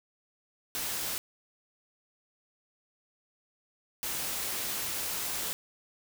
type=noise bursts at uneven times; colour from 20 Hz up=white; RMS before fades=-34 dBFS; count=2; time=0.75-1.18 / 4.03-5.53 s; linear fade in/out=0 ms; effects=none